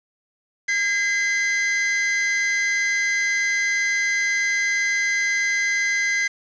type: tone pair together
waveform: 45% pulse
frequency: 1625 / 2047 Hz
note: G#6 / C7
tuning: -38 / -38 cents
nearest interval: major third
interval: 400 cents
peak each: -26 / -20 dBFS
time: 0.68-6.28 s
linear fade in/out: 10 ms
effects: resampled to 16000 Hz + 7-bit